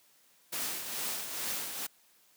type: noise with tremolo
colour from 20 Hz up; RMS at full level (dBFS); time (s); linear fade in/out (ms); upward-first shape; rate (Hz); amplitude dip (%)
white; -34; 0.52-1.87; 10; triangle; 2.3; 55
effects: white hiss -65 dBFS RMS until 2.36 s + high-pass 150 Hz 12 dB/octave